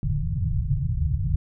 white low-pass noise, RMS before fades -24 dBFS, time 0.03-1.36 s, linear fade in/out 2 ms, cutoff 160 Hz, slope 96 dB/octave, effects none

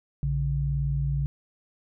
sine tone pair together, 59.62 / 141.4 Hz, A#1 / C#3, +40 / +35 cents, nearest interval octave + minor third, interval 1495 cents, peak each -28 / -25 dBFS, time 0.23-1.26 s, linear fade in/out 0 ms, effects none

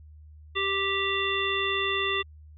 harmonic tone, 392 Hz, G4, in tune, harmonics 1 / 3 / 5 / 7 / 9, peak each -31 / -31 / -31 / -31 / -31 dBFS, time 0.55-2.23 s, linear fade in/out 20 ms, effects added 76 Hz sine -46 dBFS peak until 2.57 s

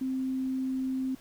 sine tone, 261.6 Hz, C4, in tune, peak -28 dBFS, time 0.01-1.15 s, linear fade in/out 5 ms, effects pink hiss -56 dBFS RMS until 1.2 s

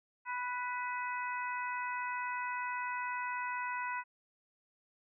harmonic tone with a mistuned harmonic, 493.9 Hz, B4, in tune, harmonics 2 / 3 / 4 / 5, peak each -37 / -41 / -43 / -45 dBFS, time 0.25-4.04 s, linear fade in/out 50 ms, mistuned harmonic 5, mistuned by +46 cents, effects none

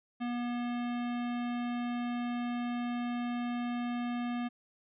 square tone, 241.5 Hz, B3, 39 cents flat, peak -33 dBFS, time 0.2-4.49 s, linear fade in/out 20 ms, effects resampled to 8000 Hz

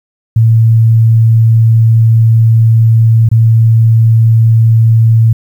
sine tone with dropouts, 113.1 Hz, A2, 48 cents sharp, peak -3 dBFS, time 0.36-5.33 s, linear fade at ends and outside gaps 5 ms, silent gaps 3.289-3.314 s, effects 7-bit

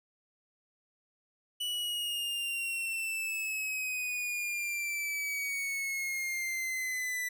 45% pulse exponential sweep, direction down, 2960 to 1978 Hz, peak -32 dBFS, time 1.6-7.29 s, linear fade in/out 10 ms, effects none

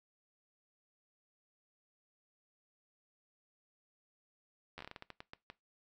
slowing click train, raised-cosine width 0.3 ms, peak -30 dBFS, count 13, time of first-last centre 4.78-5.501 s, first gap 11 ms, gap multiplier 1.28, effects noise-tail reverb RT60 0.2 s tail -20 dB re dry

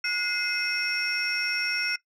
sine tone cluster, 1451 / 2089 / 2551 / 5470 Hz, F#6 / C7 / D#7 / F8, -34 / -3 / +43 / -37 cents, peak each -30 dBFS, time 0.04-1.96 s, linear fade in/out 5 ms, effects noise-tail reverb RT60 0.1 s tail -18 dB re dry + tanh soft clip ceiling -19 dBFS

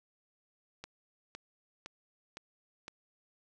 click train, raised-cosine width 0.2 ms, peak -26 dBFS, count 5, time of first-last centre 0.84-2.881 s, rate 1.96 Hz, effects none

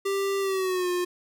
square tone with pitch glide, 393.7 to 356.9 Hz, G4 to F4, +8 to +38 cents, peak -25 dBFS, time 0.05-1.05 s, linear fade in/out 10 ms, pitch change -170 cents, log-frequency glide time 0.4-0.9 s, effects none

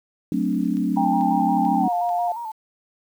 sine chord, D dominant seventh, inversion first, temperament equal, 185 / 220 / 261.6 / 293.7 Hz, F#3 / A3 / C4 / D4, 0 / 0 / 0 / 0 cents, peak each -25 dBFS, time 0.32-1.88 s, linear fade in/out 2 ms
click train, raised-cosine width 0.2 ms, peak -29 dBFS, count 4, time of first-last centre 0.77-2.092 s, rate 2.27 Hz
sine tone with vibrato, 910 Hz, A#5, 42 cents flat, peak -28 dBFS, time 0.96-2.52 s, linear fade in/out 10 ms, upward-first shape square, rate 5.7 Hz, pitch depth 61 cents each way
sine tone with pitch glide, 796 to 705.1 Hz, G5 to F5, +26 to +16 cents, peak -20 dBFS, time 0.97-2.32 s, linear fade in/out 2 ms, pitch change -210 cents, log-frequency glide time 1.78-1.92 s
effects 8-bit

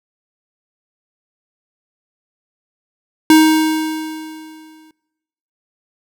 square tone with exponential decay, 314.2 Hz, D#4, 17 cents sharp, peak -5 dBFS, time 3.3-4.91 s, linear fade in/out 2 ms, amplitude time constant 350 ms, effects noise-tail reverb RT60 1.0 s tail -21 dB re dry

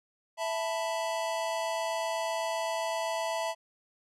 square chord, E suspended fourth, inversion none, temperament equal, 659.3 / 880 / 987.8 Hz, E5 / A5 / B5, 0 / 0 / 0 cents, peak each -33 / -36 / -38 dBFS, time 0.37-3.55 s, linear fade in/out 50 ms, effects low-pass 10000 Hz 12 dB/octave

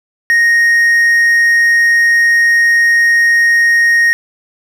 triangle tone, 1864.7 Hz, A#6, in tune, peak -5 dBFS, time 0.3-4.13 s, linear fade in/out 0 ms, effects none

